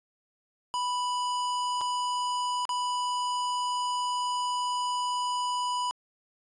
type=tone with dropouts; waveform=square; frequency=987.8 Hz; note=B5; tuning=in tune; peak=-28 dBFS; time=0.74-5.91 s; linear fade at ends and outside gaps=0 ms; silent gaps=1.81-1.814 / 2.653-2.692 s; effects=resampled to 22050 Hz